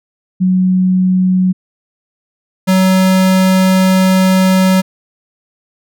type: tone pair in turn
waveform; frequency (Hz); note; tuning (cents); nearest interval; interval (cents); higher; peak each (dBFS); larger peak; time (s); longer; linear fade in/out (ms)
sine / square; 184.9 / 187.7; F#3 / F#3; -1 / +25; unison; 26; second; -8; neither; 0.4-1.53 / 2.67-4.82; second; 20
effects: none